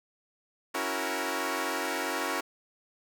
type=chord; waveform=10% pulse; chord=F# dominant seventh; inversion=second; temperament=equal with one note detuned; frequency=277.2 / 327.9 / 370 / 466.2 Hz; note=C#4 / E4 / F#4 / A#4; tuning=0 / -9 / 0 / 0 cents; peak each=-27 dBFS; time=0.74-2.41 s; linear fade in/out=10 ms; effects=none